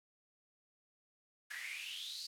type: noise with high-pass filter sweep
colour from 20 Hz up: pink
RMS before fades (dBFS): -45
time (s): 1.5-2.27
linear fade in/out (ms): 10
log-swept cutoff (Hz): 1700 to 4700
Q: 8.9
effects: low-pass 12000 Hz 12 dB/octave